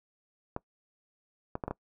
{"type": "clicks", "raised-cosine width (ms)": 1, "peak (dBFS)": -19, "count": 5, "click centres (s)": [0.564, 1.554, 1.638, 1.68, 1.71], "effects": ["noise-tail reverb RT60 0.1 s tail -22 dB re dry"]}